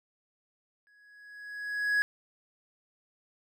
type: tone with exponential growth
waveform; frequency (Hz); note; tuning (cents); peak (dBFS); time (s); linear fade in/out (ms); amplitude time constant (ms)
triangle; 1671; G#6; +10; -20; 0.87-2.02; 0; 250
effects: none